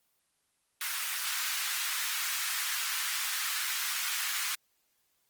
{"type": "high-pass noise", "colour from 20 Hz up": "pink", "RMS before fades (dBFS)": -33, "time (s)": [0.81, 4.55], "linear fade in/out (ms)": 2, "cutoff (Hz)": 1300, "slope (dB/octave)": 24, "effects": ["white hiss -74 dBFS RMS until 5.29 s", "Opus 24 kbps"]}